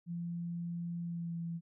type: tone with pitch glide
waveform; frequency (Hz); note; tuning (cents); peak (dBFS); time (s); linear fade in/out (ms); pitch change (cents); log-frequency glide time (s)
sine; 171.3 to 168.16; F3 to E3; -33 to +35; -36; 0.06-1.61; 50; -32; 1.02-1.38
effects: none